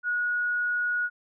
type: tone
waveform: sine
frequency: 1454 Hz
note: F#6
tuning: 31 cents flat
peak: -24 dBFS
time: 0.03-1.1 s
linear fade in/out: 50 ms
effects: none